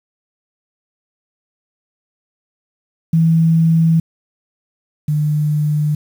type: tone pair in turn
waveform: sine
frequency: 163.4 / 150.09 Hz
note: E3 / D3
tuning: -15 / +38 cents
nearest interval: minor second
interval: 147 cents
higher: first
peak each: -9 / -13 dBFS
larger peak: first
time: 3.13-4 / 5.08-5.95 s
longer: neither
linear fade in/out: 5 ms
effects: 7-bit